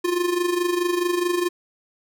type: tone with amplitude modulation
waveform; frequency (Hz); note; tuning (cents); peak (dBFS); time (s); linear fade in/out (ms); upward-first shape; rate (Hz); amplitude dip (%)
square; 352.2; F4; +15; -18; 0.04-1.49; 10; sine; 24.7; 65
effects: none